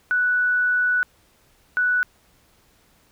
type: tone pair in turn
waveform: sine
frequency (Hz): 1480 / 1480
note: F#6 / F#6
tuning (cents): 0 / 0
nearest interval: unison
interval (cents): 0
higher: neither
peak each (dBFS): -17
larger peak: neither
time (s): 0.11-1.03 / 1.77-2.03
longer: first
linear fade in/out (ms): 0
effects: pink hiss -59 dBFS RMS until 3.11 s